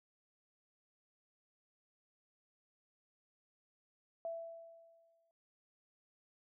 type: tone with exponential decay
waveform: sine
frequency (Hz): 665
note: E5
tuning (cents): +15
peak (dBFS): -37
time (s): 4.25-5.31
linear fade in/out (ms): 1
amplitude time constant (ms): 230
effects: none